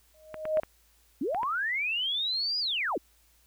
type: tone with exponential growth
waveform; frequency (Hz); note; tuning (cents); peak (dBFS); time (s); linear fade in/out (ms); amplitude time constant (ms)
sine; 623; D#5; +2; -20; 0.14-0.6; 5; 98
type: clicks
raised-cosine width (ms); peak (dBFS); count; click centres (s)
0.5; -22; 6; 0.343 / 0.454 / 0.572 / 0.634 / 1.347 / 1.432
type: linear two-way sweep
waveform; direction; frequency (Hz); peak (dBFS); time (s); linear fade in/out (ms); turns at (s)
sine; up then down; 228.9 to 4978 to 228.9; -27; 1.21-2.98; 5; 2.59
effects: added 57 Hz sine -65 dBFS peak until 3.46 s + white hiss -65 dBFS RMS until 3.46 s